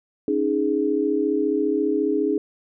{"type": "chord", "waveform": "sine", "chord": "C# suspended second", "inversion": "none", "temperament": "just", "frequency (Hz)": [277.2, 311.8, 415.8], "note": ["C#4", "D#4", "G#4"], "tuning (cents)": [0, 4, 2], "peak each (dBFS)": [-25, -23, -22], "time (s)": [0.28, 2.38], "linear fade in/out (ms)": 2, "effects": []}